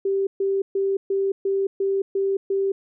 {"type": "tone bursts", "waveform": "sine", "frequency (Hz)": 390.9, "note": "G4", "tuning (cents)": -5, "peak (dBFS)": -19, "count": 8, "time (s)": [0.05, 2.72], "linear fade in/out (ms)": 5, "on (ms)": 220, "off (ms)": 130, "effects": []}